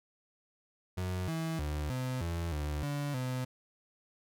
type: tone with pitch steps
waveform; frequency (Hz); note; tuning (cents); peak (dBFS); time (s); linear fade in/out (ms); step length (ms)
35% pulse; 91.7 / 162.4 / 74.7 / 128.1 / 84.5 / 74.3 / 144.3 / 127.6; F#2 / E3 / D2 / C3 / E2 / D2 / D3 / C3; -15 / -26 / +30 / -36 / +43 / +21 / -30 / -43; -31; 0.97-3.45; 10; 310
effects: none